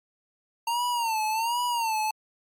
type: tone with vibrato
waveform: square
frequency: 917 Hz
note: A#5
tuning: 29 cents flat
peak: -25 dBFS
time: 0.67-2.11 s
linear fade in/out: 5 ms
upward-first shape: sine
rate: 1.3 Hz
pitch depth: 110 cents each way
effects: MP3 64 kbps